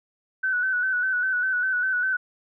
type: tone with vibrato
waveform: sine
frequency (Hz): 1501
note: F#6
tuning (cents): +24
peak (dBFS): -21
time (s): 0.43-2.17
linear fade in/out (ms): 10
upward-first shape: square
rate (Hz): 5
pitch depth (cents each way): 36
effects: none